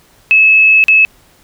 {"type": "tone with dropouts", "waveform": "sine", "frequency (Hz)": 2594, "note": "E7", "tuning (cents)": -28, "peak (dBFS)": -4, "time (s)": [0.31, 1.05], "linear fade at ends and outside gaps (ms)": 0, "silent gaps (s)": [0.84, 0.883], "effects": ["pink hiss -48 dBFS RMS until 1.43 s"]}